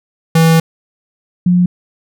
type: tone pair in turn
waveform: square / sine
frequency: 163.2 / 178.4 Hz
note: E3 / F3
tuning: -17 / +37 cents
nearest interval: major second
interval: 154 cents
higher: second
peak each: -7 dBFS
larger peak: neither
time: 0.35-0.6 / 1.46-1.66 s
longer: first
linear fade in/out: 5 ms
effects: none